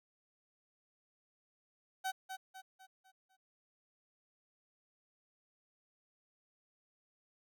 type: tone with echo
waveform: 30% pulse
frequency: 760 Hz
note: F#5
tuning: 46 cents sharp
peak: -32 dBFS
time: 2.04-2.12 s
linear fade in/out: 20 ms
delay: 250 ms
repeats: 5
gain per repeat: -7 dB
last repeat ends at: 3.37 s
effects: none